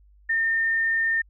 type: tone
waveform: sine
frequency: 1815 Hz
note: A#6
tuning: 47 cents flat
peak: -20 dBFS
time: 0.29-1.22 s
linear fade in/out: 10 ms
effects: added 50 Hz sine -52 dBFS peak until 1.29 s